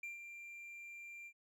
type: tone with ADSR envelope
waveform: triangle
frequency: 2375 Hz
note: D7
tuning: 19 cents sharp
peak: -40 dBFS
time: 0.03-1.33 s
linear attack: 4 ms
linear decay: 140 ms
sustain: -7 dB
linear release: 66 ms
effects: none